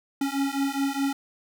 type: beating tone pair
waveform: square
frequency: 273.8 / 278.6 Hz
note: C#4 / C#4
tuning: -21 / +9 cents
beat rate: 4.8 Hz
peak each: -28 dBFS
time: 0.21-1.13 s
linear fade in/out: 5 ms
effects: none